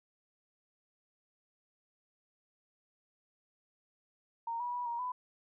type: tone with pitch steps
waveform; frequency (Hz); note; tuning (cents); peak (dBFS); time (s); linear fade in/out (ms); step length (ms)
sine; 925 / 971 / 977 / 942 / 998; A#5 / B5 / B5 / A#5 / B5; -14 / -30 / -19 / +18 / +18; -34; 4.47-5.12; 5; 130
effects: none